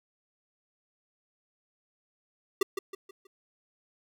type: tone with echo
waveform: square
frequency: 390 Hz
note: G4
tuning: 9 cents flat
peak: -22 dBFS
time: 2.61-2.63 s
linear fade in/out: 5 ms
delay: 160 ms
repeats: 4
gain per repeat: -8 dB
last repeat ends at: 3.27 s
effects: none